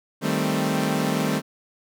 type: chord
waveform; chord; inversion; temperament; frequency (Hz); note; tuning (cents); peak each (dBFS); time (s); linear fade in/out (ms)
sawtooth; A half-diminished seventh; second; equal; 155.56 / 196 / 220 / 261.6; Eb3 / G3 / A3 / C4; 0 / 0 / 0 / 0; -23; 0.21-1.42; 50
effects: none